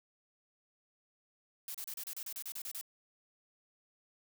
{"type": "noise bursts", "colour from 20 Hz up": "blue", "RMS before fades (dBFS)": -42, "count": 12, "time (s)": [1.68, 2.812], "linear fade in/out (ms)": 2, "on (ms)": 65, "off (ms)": 32, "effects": []}